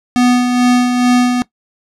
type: tone with tremolo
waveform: square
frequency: 246.9 Hz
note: B3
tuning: in tune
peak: -8 dBFS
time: 0.16-1.42 s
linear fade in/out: 0 ms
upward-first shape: sine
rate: 2.3 Hz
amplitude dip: 45%
effects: noise-tail reverb RT60 0.1 s tail -19 dB re dry + low-pass 8000 Hz 12 dB/octave